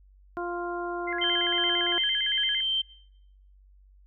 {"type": "harmonic tone", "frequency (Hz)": 349.2, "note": "F4", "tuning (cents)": 0, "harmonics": [1, 2, 3, 4], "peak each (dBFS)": [-32, -35, -37, -38], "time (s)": [0.37, 1.98], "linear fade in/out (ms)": 0}
{"type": "tone with vibrato", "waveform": "sine", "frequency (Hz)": 1864.7, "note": "A#6", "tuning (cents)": 0, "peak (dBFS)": -31, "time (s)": [1.07, 2.61], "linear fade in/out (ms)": 10, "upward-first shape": "square", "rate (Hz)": 8.8, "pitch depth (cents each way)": 190}
{"type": "tone with tremolo", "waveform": "sine", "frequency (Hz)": 3127, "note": "G7", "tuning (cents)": -5, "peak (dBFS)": -23, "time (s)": [1.21, 2.82], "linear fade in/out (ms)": 10, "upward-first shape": "triangle", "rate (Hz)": 2.7, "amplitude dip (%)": 25}
{"effects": ["noise-tail reverb RT60 0.8 s tail -24 dB re dry", "added 48 Hz sine -53 dBFS peak until 4.06 s"]}